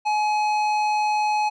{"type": "tone with tanh clipping", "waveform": "sine", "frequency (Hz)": 846, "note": "G#5", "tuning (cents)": 32, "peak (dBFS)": -21, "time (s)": [0.05, 1.5], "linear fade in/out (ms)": 20, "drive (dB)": 13, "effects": []}